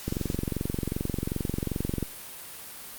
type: click train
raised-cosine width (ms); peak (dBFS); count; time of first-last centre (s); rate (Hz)
3; -15; 45; 0.08-2.027; 22.6
effects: white hiss -42 dBFS RMS until 2.98 s + Opus 48 kbps

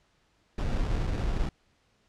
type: noise with sample-and-hold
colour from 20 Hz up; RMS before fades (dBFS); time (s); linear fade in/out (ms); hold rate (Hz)
brown; -28; 0.58-1.49; 2; 2100
effects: pink hiss -68 dBFS RMS until 2.08 s + low-pass 6000 Hz 12 dB/octave

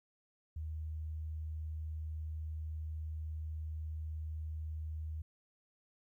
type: tone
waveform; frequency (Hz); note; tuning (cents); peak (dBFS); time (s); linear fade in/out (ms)
sine; 78.2; D#2; +9; -38; 0.56-5.22; 5
effects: 13-bit

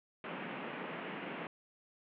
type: band-pass noise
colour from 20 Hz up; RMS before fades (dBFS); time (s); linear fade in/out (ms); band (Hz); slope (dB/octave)
pink; -43; 0.24-1.47; 2; 160 to 2900; 48
effects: none

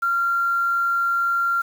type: tone with quantisation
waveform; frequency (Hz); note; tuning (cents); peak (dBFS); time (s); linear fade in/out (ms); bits
sine; 1381; F6; -20; -18; 0.02-1.62; 10; 7
effects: none

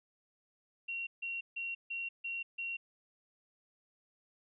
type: tone bursts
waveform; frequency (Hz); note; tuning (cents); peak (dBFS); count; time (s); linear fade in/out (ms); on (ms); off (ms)
sine; 2743; F7; -32; -36; 6; 0.88-2.77; 10; 190; 150
effects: none

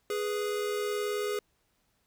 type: tone pair together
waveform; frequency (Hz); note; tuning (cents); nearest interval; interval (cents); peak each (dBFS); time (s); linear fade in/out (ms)
square; 415.3 / 493.9; G#4 / B4; 0 / 0; minor third; 300; -31 / -37; 0.1-1.39; 2
effects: pink hiss -73 dBFS RMS until 2.06 s

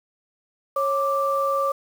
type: tone pair together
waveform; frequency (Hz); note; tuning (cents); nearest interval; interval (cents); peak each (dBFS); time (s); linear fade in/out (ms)
sine; 549.4 / 1174; C#5 / D6; -16 / -1; octave + minor second; 1315; -23 / -22; 0.76-1.72; 5
effects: 7-bit

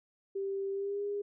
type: tone with pitch glide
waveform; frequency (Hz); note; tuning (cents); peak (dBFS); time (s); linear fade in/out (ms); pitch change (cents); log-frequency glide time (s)
sine; 392 to 407.2; G4 to G#4; 0 to -34; -32; 0.35-1.22; 10; +66; 0.72-1.03
effects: none

